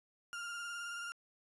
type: tone with vibrato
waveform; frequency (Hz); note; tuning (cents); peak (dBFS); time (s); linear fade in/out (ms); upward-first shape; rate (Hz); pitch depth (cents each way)
35% pulse; 1401; F6; +5; -39; 0.33-1.12; 0; triangle; 19; 32
effects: resampled to 24000 Hz